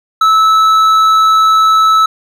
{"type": "tone with hard clipping", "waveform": "sine", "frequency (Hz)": 1305, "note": "E6", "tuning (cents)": -18, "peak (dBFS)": -7, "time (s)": [0.21, 2.06], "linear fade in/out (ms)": 5, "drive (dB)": 6, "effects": []}